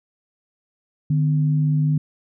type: tone pair together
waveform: sine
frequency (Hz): 150.55 / 255.8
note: D3 / C4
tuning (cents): +43 / -39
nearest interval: major sixth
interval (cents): 918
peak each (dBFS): -16 / -28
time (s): 1.1-1.98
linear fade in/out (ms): 5
effects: none

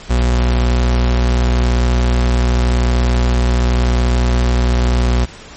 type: tone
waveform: 40% pulse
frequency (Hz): 60.9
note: B1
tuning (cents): -24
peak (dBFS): -10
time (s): 0.09-5.26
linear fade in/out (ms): 20
effects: pink hiss -36 dBFS RMS until 5.56 s + MP3 32 kbps

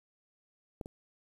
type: clicks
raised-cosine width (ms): 2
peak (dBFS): -25 / -30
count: 2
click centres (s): 0.812 / 0.859
effects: 9-bit

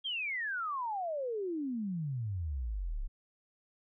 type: exponential sweep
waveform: sine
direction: down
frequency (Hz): 3293 to 30.87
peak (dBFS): -33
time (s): 0.04-3.08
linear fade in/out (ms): 20
effects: none

